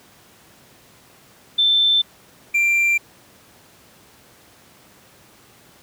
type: tone pair in turn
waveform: sine / triangle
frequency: 3545 / 2366 Hz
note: A7 / D7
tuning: +12 / +12 cents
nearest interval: perfect fifth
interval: 700 cents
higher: first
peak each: -13 dBFS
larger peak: neither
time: 1.58-2.02 / 2.54-2.98 s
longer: neither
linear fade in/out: 10 ms
effects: pink hiss -50 dBFS RMS until 5.82 s + high-pass 100 Hz 12 dB/octave